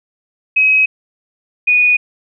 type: tone pair in turn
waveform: sine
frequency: 2544 / 2469 Hz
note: D#7 / D#7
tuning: +38 / -14 cents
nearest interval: minor second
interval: 52 cents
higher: first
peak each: -8 dBFS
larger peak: neither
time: 0.56-0.86 / 1.67-1.97 s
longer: neither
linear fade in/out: 10 ms
effects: none